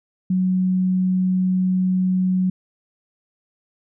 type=tone; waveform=sine; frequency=185 Hz; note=F#3; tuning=in tune; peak=-16 dBFS; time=0.3-2.5 s; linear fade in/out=5 ms; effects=none